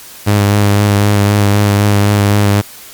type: tone with vibrato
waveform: sawtooth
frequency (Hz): 102.3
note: G#2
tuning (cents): -26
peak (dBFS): -4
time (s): 0.26-2.62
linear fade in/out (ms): 20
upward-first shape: sine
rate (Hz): 3.9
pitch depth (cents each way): 21
effects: white hiss -34 dBFS RMS until 2.93 s + Opus 48 kbps